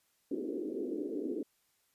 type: band-pass noise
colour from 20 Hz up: pink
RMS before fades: -37 dBFS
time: 0.31-1.43 s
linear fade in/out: 5 ms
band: 260 to 440 Hz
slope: 48 dB/octave
effects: white hiss -74 dBFS RMS until 1.94 s + resampled to 32000 Hz